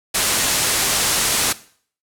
white low-pass noise, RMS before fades -19 dBFS, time 0.14-1.53 s, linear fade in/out 10 ms, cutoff 11000 Hz, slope 24 dB/octave, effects noise-tail reverb RT60 0.5 s tail -17 dB re dry

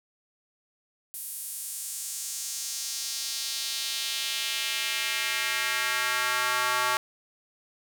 square tone with high-pass filter sweep, 125 Hz, B2, 21 cents sharp, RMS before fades -30 dBFS, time 1.14-6.97 s, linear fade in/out 0 ms, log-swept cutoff 11000 to 1100 Hz, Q 1.6, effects none

